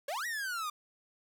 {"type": "exponential two-way sweep", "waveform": "45% pulse", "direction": "up then down", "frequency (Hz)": [523.3, 1942, 1186], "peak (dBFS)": -34, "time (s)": [0.08, 0.7], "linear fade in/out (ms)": 5, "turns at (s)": 0.26, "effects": []}